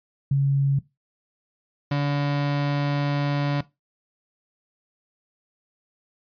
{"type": "tone pair in turn", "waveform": ["sine", "35% pulse"], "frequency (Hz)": [138.59, 143.58], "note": ["C#3", "D3"], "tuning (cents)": [0, -39], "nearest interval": "minor second", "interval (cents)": 61, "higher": "second", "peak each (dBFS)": [-17, -19], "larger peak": "first", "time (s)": [[0.31, 0.79], [1.91, 3.61]], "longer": "second", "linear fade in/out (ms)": 5, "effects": ["noise-tail reverb RT60 0.2 s tail -18 dB re dry", "resampled to 11025 Hz"]}